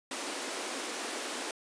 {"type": "high-pass noise", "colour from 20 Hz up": "pink", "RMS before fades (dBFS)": -37, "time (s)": [0.11, 1.51], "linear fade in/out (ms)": 2, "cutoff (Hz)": 250, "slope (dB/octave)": 48, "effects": ["resampled to 22050 Hz"]}